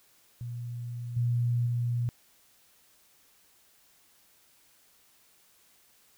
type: tone with level steps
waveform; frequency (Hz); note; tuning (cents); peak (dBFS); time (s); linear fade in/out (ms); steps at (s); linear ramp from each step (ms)
sine; 120; B2; -49; -34 / -24 / -26; 0.41-2.09; 0; 1.16 / 1.66; 10
effects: white hiss -63 dBFS RMS until 6.17 s